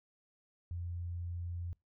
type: tone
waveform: sine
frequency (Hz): 86.8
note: F2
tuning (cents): -10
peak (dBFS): -37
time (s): 0.71-1.73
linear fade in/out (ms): 0
effects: noise-tail reverb RT60 0.2 s tail -25 dB re dry